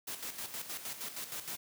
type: noise with tremolo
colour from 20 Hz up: white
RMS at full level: -40 dBFS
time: 0.07-1.57 s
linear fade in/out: 10 ms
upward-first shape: square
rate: 6.4 Hz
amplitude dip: 60%
effects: high-pass 100 Hz 12 dB/octave